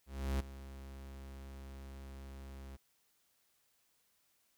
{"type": "tone with ADSR envelope", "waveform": "45% pulse", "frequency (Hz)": 67.4, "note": "C#2", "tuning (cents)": -48, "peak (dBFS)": -31, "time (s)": [0.06, 2.77], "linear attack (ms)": 340, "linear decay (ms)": 9, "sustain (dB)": -16, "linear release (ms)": 16, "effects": ["white hiss -75 dBFS RMS until 4.57 s"]}